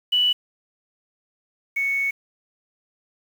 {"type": "tone pair in turn", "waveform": "sine", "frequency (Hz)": [2960, 2217], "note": ["F#7", "C#7"], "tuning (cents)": [0, 0], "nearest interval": "perfect fourth", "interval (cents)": 500, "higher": "first", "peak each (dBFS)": [-16, -20], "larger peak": "first", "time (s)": [[0.12, 0.33], [1.76, 2.11]], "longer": "second", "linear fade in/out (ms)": 10, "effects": ["7-bit"]}